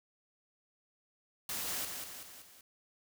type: noise with echo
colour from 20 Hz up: white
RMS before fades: -38 dBFS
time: 1.49-1.85 s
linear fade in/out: 2 ms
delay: 190 ms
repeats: 4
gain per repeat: -5 dB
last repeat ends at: 2.61 s
effects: none